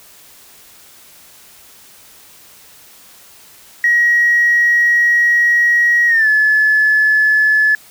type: tone with pitch glide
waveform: sine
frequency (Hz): 1900 to 1722.3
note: A#6 to A6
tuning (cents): +33 to -37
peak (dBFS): -8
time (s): 3.84-7.75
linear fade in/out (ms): 2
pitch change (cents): -170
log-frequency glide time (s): 6.07-6.28
effects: tanh soft clip ceiling -4 dBFS + white hiss -43 dBFS RMS until 7.9 s